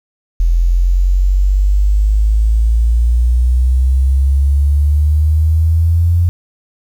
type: exponential sweep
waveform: sine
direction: up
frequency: 41.84 to 87.31 Hz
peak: -8 dBFS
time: 0.4-6.29 s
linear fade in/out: 0 ms
effects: 7-bit